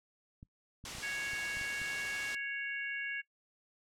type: clicks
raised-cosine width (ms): 5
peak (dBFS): -38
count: 8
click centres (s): 0.429 / 0.841 / 0.951 / 0.984 / 1.334 / 1.57 / 1.613 / 1.816
type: noise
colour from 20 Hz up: white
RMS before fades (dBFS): -41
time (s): 0.85-2.35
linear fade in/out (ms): 2
type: harmonic tone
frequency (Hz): 554.4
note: C#5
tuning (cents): 0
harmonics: 3 / 4 / 5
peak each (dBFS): -38 / -40 / -43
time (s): 1.02-3.22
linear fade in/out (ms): 20
effects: noise-tail reverb RT60 0.1 s tail -21 dB re dry + low-pass 7000 Hz 12 dB/octave